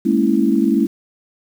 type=chord; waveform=sine; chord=A# half-diminished seventh; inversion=third; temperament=equal with one note detuned; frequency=207.7 / 228.3 / 277.2 / 329.6 Hz; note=G#3 / A#3 / C#4 / E4; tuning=0 / -36 / 0 / 0 cents; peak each=-18 dBFS; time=0.05-0.87 s; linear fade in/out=10 ms; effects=7-bit